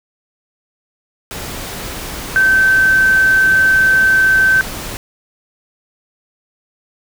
sine tone in noise, 1544 Hz, G6, 27 cents flat, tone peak -8 dBFS, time 2.36-4.61 s, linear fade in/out 0 ms, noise pink, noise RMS -26 dBFS, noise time 1.31-4.97 s, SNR +15 dB, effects none

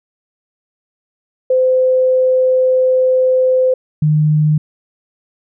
sine tone pair in turn, 514 / 152.37 Hz, C5 / D#3, -31 / -36 cents, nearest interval octave + major sixth, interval 2105 cents, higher first, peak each -9 dBFS, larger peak neither, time 1.5-3.74 / 4.02-4.58 s, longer first, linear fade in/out 5 ms, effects none

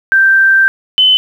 sine tone pair in turn, 1568 / 3033 Hz, G6 / F#7, 0 / +42 cents, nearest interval major seventh, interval 1142 cents, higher second, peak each -5 dBFS, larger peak neither, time 0.12-0.68 / 0.98-1.17 s, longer first, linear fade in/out 0 ms, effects 7-bit

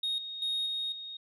sine tone with level steps, 3729 Hz, A#7, in tune, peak -27 / -37 / -27 / -30 / -39 dBFS, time 0.03-1.17 s, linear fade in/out 5 ms, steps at 0.18 / 0.42 / 0.66 / 0.92 s, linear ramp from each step 2 ms, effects tanh soft clip ceiling -27 dBFS

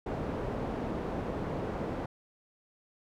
white low-pass noise, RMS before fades -35 dBFS, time 0.06-2.06 s, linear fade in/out 5 ms, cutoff 540 Hz, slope 12 dB/octave, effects none

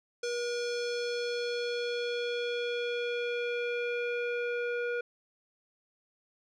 square tone with low-pass filter sweep, 480 Hz, B4, 49 cents flat, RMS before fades -33 dBFS, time 0.23-5.01 s, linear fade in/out 5 ms, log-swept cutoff 6000 to 1900 Hz, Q 2.4, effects none

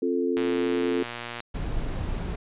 sine chord, F major, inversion second, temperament equal with one note detuned, 265.7 / 349.2 / 440 Hz, C4 / F4 / A4, +27 / 0 / 0 cents, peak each -27 dBFS, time 0.02-1.03 s, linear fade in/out 5 ms
click train, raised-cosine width 0.3 ms, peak -18 dBFS, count 124, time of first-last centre 0.37-1.404 s, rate 119 Hz
brown noise, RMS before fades -29 dBFS, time 1.54-2.36 s, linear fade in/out 10 ms
effects resampled to 8000 Hz

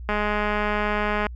click train, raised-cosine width 0.5 ms, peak -10 dBFS, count 247, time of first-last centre 0.09-1.267 s, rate 209 Hz, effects added 60 Hz sine -33 dBFS peak until 1.35 s

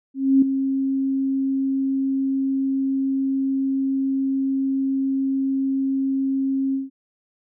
sine tone with ADSR envelope, 269.3 Hz, C#4, 50 cents flat, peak -10 dBFS, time 0.14-6.9 s, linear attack 280 ms, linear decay 5 ms, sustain -9 dB, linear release 160 ms, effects none

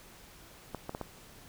clicks, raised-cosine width 1 ms, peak -22 dBFS, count 4, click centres 0.747 / 0.894 / 0.949 / 1.013 s, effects pink hiss -54 dBFS RMS until 1.48 s

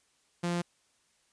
sawtooth tone, 173.6 Hz, F3, 10 cents flat, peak -25 dBFS, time 0.43-0.62 s, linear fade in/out 10 ms, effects white hiss -70 dBFS RMS until 1.32 s + resampled to 22050 Hz

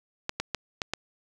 clicks, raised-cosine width 0.2 ms, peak -11 dBFS, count 5, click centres 0.294 / 0.4 / 0.547 / 0.818 / 0.936 s, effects none

